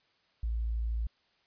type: tone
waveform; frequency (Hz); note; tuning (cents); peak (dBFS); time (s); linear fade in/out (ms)
sine; 56.5; A1; +47; -29; 0.43-1.07; 5
effects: white hiss -70 dBFS RMS until 1.46 s + resampled to 11025 Hz